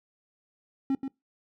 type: tone with echo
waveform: triangle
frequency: 270 Hz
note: C#4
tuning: 45 cents flat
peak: -21 dBFS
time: 0.9-0.95 s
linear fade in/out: 2 ms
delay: 130 ms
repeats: 1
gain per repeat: -7 dB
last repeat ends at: 1.08 s
effects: noise-tail reverb RT60 0.2 s tail -23 dB re dry